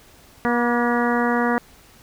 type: harmonic tone with a mistuned harmonic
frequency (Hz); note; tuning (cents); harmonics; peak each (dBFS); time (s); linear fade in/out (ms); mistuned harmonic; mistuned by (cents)
240; B3; -49; 1 / 2 / 3 / 4 / 5 / 6 / 7 / 8; -21 / -24 / -26 / -27 / -28 / -29 / -29 / -30; 0.45-1.58; 0; 5; -35
effects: pink hiss -50 dBFS RMS until 2.02 s